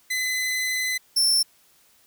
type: tone pair in turn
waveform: sawtooth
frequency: 2022 / 5378 Hz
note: B6 / E8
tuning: +40 / +34 cents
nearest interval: octave + perfect fourth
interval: 1694 cents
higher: second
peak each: -20 / -15 dBFS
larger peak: second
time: 0.1-0.98 / 1.16-1.43 s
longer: first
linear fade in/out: 10 ms
effects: white hiss -59 dBFS RMS until 2.06 s